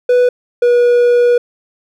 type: tone pair in turn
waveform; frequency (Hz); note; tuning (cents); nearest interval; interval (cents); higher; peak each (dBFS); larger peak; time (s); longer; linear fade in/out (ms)
triangle; 493.9 / 483.7; B4 / B4; 0 / -36; unison; 36; first; -5; neither; 0.09-0.29 / 0.62-1.38; second; 5
effects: none